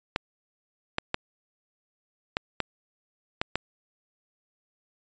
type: clicks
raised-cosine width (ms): 0.3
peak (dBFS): -9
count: 7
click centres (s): 0.161 / 0.984 / 1.144 / 2.369 / 2.603 / 3.415 / 3.556
effects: resampled to 16000 Hz